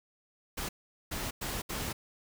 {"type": "noise bursts at uneven times", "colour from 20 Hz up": "pink", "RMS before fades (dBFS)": -36, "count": 4, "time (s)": [[0.57, 0.69], [1.11, 1.31], [1.41, 1.62], [1.69, 1.93]], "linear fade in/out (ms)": 10, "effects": []}